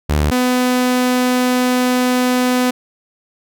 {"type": "tone pair in turn", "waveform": "sawtooth", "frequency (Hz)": [74.5, 250.6], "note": ["D2", "B3"], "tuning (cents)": [25, 25], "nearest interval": "octave + major sixth", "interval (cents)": 2100, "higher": "second", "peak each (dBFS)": -9, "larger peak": "neither", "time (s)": [[0.09, 0.31], [0.31, 2.71]], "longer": "second", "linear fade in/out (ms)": 10, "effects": []}